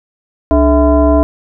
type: tone with frequency modulation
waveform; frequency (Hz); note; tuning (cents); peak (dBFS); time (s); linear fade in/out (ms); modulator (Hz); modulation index
sine; 293.7; D4; 0; -6; 0.51-1.23; 0; 361; 1.4
effects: none